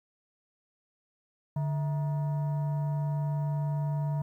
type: tone with frequency modulation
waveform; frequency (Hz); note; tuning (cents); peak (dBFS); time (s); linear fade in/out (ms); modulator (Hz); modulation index
sine; 146.7; D3; -2; -26; 1.56-4.22; 5; 799; 0.32
effects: tanh soft clip ceiling -23 dBFS + 11-bit